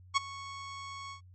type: tone with ADSR envelope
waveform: sawtooth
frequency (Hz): 1106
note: C#6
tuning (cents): -4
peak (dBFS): -18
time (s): 0.14-1.21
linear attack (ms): 28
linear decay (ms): 16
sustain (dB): -19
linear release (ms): 100
effects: added 91 Hz sine -52 dBFS peak until 1.34 s + MP3 32 kbps